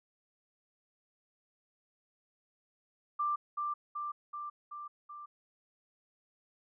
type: tone with echo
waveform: sine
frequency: 1182 Hz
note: D6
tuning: 11 cents sharp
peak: -29 dBFS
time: 3.19-3.36 s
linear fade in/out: 10 ms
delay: 380 ms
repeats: 5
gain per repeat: -3 dB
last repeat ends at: 5.26 s
effects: none